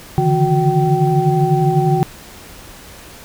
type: tone cluster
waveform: sine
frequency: 142.3 / 150.4 / 162.3 / 365.9 / 771 Hz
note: C#3 / D3 / E3 / F#4 / G5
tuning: +46 / +42 / -27 / -19 / -29 cents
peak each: -18 dBFS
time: 0.18-2.03 s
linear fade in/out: 0 ms
effects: pink hiss -38 dBFS RMS until 3.24 s